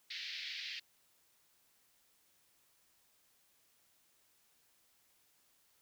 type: band-pass noise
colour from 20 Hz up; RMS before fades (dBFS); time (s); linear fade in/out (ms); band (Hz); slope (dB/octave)
white; -44; 0.1-0.8; 10; 1800 to 4800; 48
effects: white hiss -72 dBFS RMS until 5.81 s